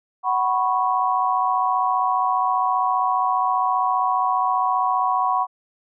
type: tone cluster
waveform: sine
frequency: 746 / 987 / 1102 Hz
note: F#5 / B5 / C#6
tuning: +14 / -1 / -11 cents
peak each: -22 dBFS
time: 0.23-5.47 s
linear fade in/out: 50 ms
effects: none